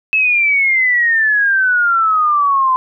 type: exponential sweep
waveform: sine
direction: down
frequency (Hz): 2614 to 1021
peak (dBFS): -10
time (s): 0.13-2.76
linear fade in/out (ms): 0
effects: none